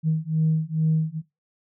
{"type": "beating tone pair", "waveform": "sine", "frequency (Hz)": [157.1, 159.4], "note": ["D#3", "D#3"], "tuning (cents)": [17, 42], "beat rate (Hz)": 2.3, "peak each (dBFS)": -22, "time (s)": [0.03, 1.22], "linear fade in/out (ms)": 50, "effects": ["noise-tail reverb RT60 0.2 s tail -18 dB re dry", "tanh soft clip ceiling -13 dBFS"]}